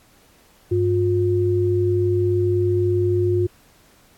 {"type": "tone pair together", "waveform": "sine", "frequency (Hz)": [99.96, 356.2], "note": ["G2", "F4"], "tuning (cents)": [34, 34], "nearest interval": "octave + minor seventh", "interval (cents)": 2200, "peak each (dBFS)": [-20, -18], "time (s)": [0.71, 3.47], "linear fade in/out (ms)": 10, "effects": ["pink hiss -55 dBFS RMS until 4.17 s", "AAC 64 kbps"]}